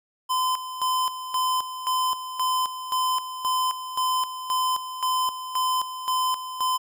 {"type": "tone with tremolo", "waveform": "square", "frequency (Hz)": 1023, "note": "C6", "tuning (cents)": -39, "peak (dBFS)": -22, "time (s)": [0.29, 6.78], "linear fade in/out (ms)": 20, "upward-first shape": "square", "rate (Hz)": 1.9, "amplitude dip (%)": 70, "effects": []}